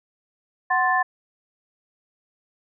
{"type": "tone cluster", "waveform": "sine", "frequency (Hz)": [744, 1050, 1760], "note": ["F#5", "C6", "A6"], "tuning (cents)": [9, 6, 0], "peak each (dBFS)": -22, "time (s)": [0.7, 1.03], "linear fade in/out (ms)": 10, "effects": []}